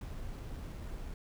brown noise with sample-and-hold, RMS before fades -42 dBFS, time 0.01-1.14 s, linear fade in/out 2 ms, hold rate 8820 Hz, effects none

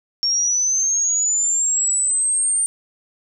sine linear sweep, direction up, 5490 to 8870 Hz, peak -16 dBFS, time 0.23-2.66 s, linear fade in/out 0 ms, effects none

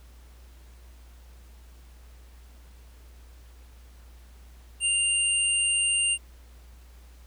sine tone pair together, 2794 / 8718 Hz, F7 / C#9, 0 / -30 cents, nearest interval octave + minor sixth, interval 1970 cents, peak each -24 / -25 dBFS, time 4.8-6.18 s, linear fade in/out 50 ms, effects added 60 Hz sine -47 dBFS peak until 7.26 s + pink hiss -59 dBFS RMS until 7.26 s

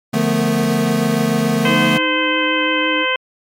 square chord, B half-diminished seventh, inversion first, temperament equal, 146.83 / 174.61 / 220 / 246.9 Hz, D3 / F3 / A3 / B3, 0 / 0 / 0 / 0 cents, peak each -23 / -23 / -18 / -22 dBFS, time 0.13-1.98 s, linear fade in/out 10 ms
sine tone with tremolo, 466.2 Hz, A#4, in tune, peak -20 dBFS, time 0.16-1.75 s, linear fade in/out 10 ms, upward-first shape triangle, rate 9.5 Hz, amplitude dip 45%
harmonic tone, 515 Hz, C5, 28 cents flat, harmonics 1 / 2 / 3 / 4 / 5 / 6, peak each -22 / -22 / -22 / -22 / -22 / -22 dBFS, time 1.65-3.16 s, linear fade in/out 2 ms
triangle tone with vibrato, 311.1 Hz, D#4, in tune, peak -19 dBFS, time 1.65-3.06 s, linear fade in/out 50 ms, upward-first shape triangle, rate 5.9 Hz, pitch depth 28 cents each way
effects MP3 64 kbps

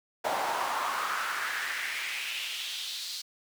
brown noise with high-pass filter sweep, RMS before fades -33 dBFS, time 0.24-3.22 s, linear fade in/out 10 ms, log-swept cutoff 730 to 4500 Hz, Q 3.1, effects none

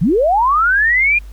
sine linear sweep, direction up, 132.4 to 2453 Hz, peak -10 dBFS, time 0.01-1.19 s, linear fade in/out 10 ms, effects added 50 Hz sine -30 dBFS peak until 1.32 s + pink hiss -50 dBFS RMS until 1.32 s

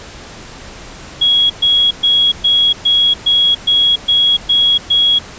sine tone bursts, 3322 Hz, G#7, in tune, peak -8 dBFS, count 10, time 1.21-5.19 s, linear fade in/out 10 ms, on 290 ms, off 120 ms, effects pink hiss -33 dBFS RMS until 5.38 s + resampled to 16000 Hz

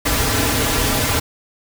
pink noise with comb filter, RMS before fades -18 dBFS, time 0.05-1.2 s, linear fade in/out 10 ms, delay 5.5 ms, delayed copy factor -1, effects none

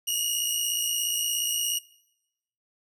15% pulse tone pair together, 2849 / 2906 Hz, F7 / F#7, +34 / -32 cents, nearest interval unison, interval 34 cents, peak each -21 dBFS, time 0.07-1.79 s, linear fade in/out 10 ms, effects noise-tail reverb RT60 0.9 s tail -22 dB re dry

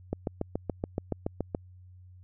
click train, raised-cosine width 2 ms, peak -16 dBFS, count 11, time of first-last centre 0.13-1.548 s, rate 7.05 Hz, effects added 91 Hz sine -49 dBFS peak until 2.23 s

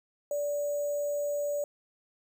sine tone with sample-and-hold, 581 Hz, D5, 19 cents flat, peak -28 dBFS, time 0.31-1.64 s, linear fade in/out 2 ms, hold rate 7350 Hz, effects none

